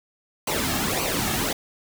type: noise with flanger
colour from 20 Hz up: pink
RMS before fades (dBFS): -25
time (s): 0.47-1.53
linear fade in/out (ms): 5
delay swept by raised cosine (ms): 0.57 to 2.07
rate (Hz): 1.8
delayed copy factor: -0.7
effects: none